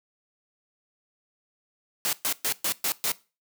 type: noise bursts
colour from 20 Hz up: white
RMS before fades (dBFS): -26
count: 6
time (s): 2.05-3.118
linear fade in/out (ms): 0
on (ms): 78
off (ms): 120
effects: noise-tail reverb RT60 0.3 s tail -20 dB re dry + high-pass 150 Hz 12 dB/octave